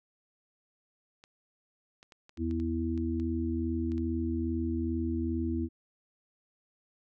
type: clicks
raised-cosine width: 0.2 ms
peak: -35 dBFS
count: 11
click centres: 1.239 / 2.029 / 2.122 / 2.294 / 2.374 / 2.511 / 2.6 / 2.977 / 3.199 / 3.919 / 3.98 s
type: harmonic tone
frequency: 82.41 Hz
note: E2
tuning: in tune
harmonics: 1 / 3 / 4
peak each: -33 / -33 / -33 dBFS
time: 2.37-5.69 s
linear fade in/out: 50 ms
effects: none